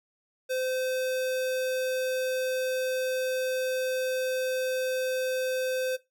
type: tone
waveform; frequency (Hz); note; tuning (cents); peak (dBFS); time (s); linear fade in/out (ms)
square; 515; C5; -28; -28; 0.49-5.97; 20
effects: noise-tail reverb RT60 0.2 s tail -17 dB re dry